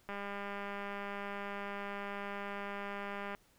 click train, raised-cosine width 0.5 ms, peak -27 dBFS, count 656, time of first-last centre 0.09-3.349 s, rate 201 Hz, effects pink hiss -68 dBFS RMS until 3.58 s

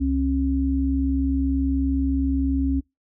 sine tone pair together, 67.8 / 271 Hz, C#2 / C#4, -38 / -39 cents, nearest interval 2 octaves, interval 2399 cents, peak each -23 / -21 dBFS, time 0-2.81 s, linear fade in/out 20 ms, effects noise-tail reverb RT60 0.2 s tail -24 dB re dry

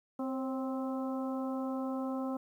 harmonic tone with a mistuned harmonic, 261.6 Hz, C4, in tune, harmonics 1 / 2 / 3 / 4 / 5, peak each -34 / -40 / -44 / -46 / -48 dBFS, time 0.19-2.37 s, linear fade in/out 5 ms, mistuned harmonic 2, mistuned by +41 cents, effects 11-bit

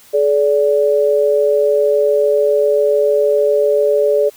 sine tone pair together, 426.1 / 579 Hz, G#4 / D5, +44 / -25 cents, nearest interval perfect fourth, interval 531 cents, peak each -13 dBFS, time 0.13-4.3 s, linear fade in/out 20 ms, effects white hiss -45 dBFS RMS until 4.36 s

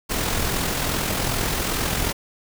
pink noise with amplitude modulation, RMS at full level -22 dBFS, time 0.09-2.13 s, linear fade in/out 20 ms, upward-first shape sine, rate 42.5 Hz, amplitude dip 40%, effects none

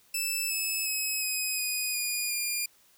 10% pulse tone with pitch steps, 2637 / 2598 / 2559 / 2521 / 2483 / 2446 / 2410 Hz, E7 / E7 / D#7 / D#7 / D#7 / D#7 / D7, 0 / -26 / +48 / +22 / -4 / -30 / +44 cents, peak -20 dBFS, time 0.14-2.66 s, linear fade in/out 5 ms, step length 360 ms, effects white hiss -62 dBFS RMS until 2.97 s

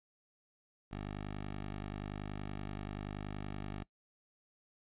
10% pulse tone, 50.5 Hz, G#1, 48 cents flat, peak -32 dBFS, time 0.91-3.84 s, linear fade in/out 10 ms, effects noise-tail reverb RT60 0.1 s tail -21 dB re dry + resampled to 8000 Hz

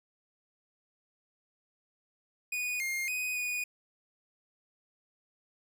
45% pulse tone with pitch steps, 2471 / 2124 / 2497 / 2467 Hz, D#7 / C7 / D#7 / D#7, -13 / +25 / +6 / -15 cents, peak -31 dBFS, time 2.52-3.64 s, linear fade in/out 5 ms, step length 280 ms, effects none

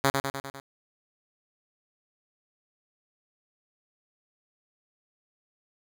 5% pulse tone with echo, 137.5 Hz, C#3, 14 cents flat, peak -9 dBFS, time 0.04-0.1 s, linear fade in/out 2 ms, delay 100 ms, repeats 5, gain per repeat -4 dB, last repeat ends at 0.6 s, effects none

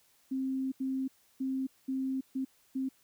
sine tone bursts at uneven times, 264.5 Hz, C4, 19 cents sharp, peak -30 dBFS, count 6, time 0.31-0.72 / 0.8-1.08 / 1.4-1.67 / 1.88-2.21 / 2.35-2.45 / 2.75-2.89 s, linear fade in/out 10 ms, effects white hiss -67 dBFS RMS until 3.03 s

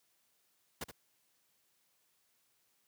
pink noise with echo, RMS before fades -39 dBFS, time 0.81-0.84 s, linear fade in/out 5 ms, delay 73 ms, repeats 1, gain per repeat -9 dB, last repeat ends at 0.913 s, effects white hiss -75 dBFS RMS until 2.87 s + high-pass 80 Hz 12 dB/octave

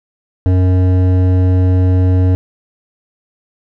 sine tone with hard clipping, 92 Hz, F#2, 9 cents flat, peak -10 dBFS, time 0.46-2.35 s, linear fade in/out 0 ms, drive 12 dB, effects none

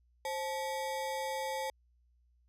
square ring-modulated tone, 698.5 Hz, F5, in tune, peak -32 dBFS, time 0.25-1.7 s, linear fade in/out 2 ms, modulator 169 Hz, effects added 60 Hz sine -66 dBFS peak until 2.48 s + resampled to 32000 Hz

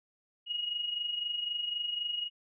sine tone with amplitude modulation, 2886 Hz, F#7, 44 cents flat, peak -29 dBFS, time 0.46-2.3 s, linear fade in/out 50 ms, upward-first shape sine, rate 23.9 Hz, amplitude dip 60%, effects none

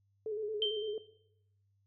sine tone with vibrato, 427.1 Hz, G#4, 48 cents sharp, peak -34 dBFS, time 0.26-0.98 s, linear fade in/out 2 ms, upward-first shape square, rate 8.9 Hz, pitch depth 44 cents each way
sine tone with exponential decay, 3127 Hz, G7, 5 cents flat, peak -27 dBFS, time 0.62-1.07 s, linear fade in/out 1 ms, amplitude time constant 97 ms
effects noise-tail reverb RT60 0.8 s tail -17 dB re dry + added 99 Hz sine -70 dBFS peak until 1.86 s

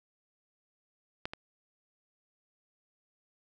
clicks, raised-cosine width 0.3 ms, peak -18 / -23 dBFS, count 2, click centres 1.255 / 1.335 s, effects none

